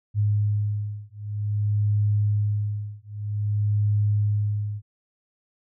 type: beating tone pair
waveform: sine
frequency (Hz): 103.83 / 104.35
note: G#2 / G#2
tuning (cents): 0 / +9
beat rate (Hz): 0.52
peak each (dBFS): -24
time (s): 0.14-4.82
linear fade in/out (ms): 50
effects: none